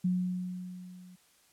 sine tone with level ramp, 181.6 Hz, F#3, 32 cents flat, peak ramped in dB -24 to -50 dBFS, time 0.04-1.16 s, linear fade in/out 10 ms, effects white hiss -65 dBFS RMS until 1.52 s + low-pass 12000 Hz 12 dB/octave

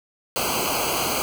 pink noise with comb filter, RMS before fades -24 dBFS, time 0.36-1.22 s, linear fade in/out 0 ms, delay 0.55 ms, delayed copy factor -1, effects none

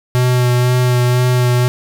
square tone with vibrato, 124.3 Hz, B2, 12 cents sharp, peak -11 dBFS, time 0.15-1.68 s, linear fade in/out 0 ms, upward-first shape sine, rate 2 Hz, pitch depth 16 cents each way, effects 7-bit

